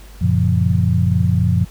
sine chord, Gb major seventh, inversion none, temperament equal with one note detuned, 92.5 / 116.54 / 138.59 / 173.51 Hz, Gb2 / Bb2 / Db3 / F3, 0 / 0 / 0 / -11 cents, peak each -16 / -18 / -22 / -18 dBFS, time 0.21-1.65 s, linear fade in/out 10 ms, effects added 50 Hz sine -37 dBFS peak until 1.7 s + pink hiss -45 dBFS RMS until 1.7 s

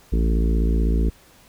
harmonic tone, 56 Hz, A1, 31 cents sharp, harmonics 1 / 3 / 4 / 5 / 6 / 7 / 8, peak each -17 / -27 / -29 / -31 / -33 / -34 / -35 dBFS, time 0.12-1.1 s, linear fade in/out 10 ms, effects pink hiss -52 dBFS RMS until 1.48 s

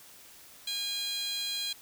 15% pulse tone with high-pass filter, 815 Hz, G#5, 33 cents flat, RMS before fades -34 dBFS, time 0.67-1.73 s, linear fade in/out 5 ms, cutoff 3900 Hz, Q 4.1, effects white hiss -53 dBFS RMS until 1.81 s

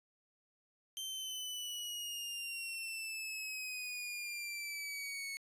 sawtooth exponential sweep, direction down, 3128 to 2200 Hz, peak -37 dBFS, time 0.97-5.37 s, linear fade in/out 0 ms, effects resampled to 32000 Hz

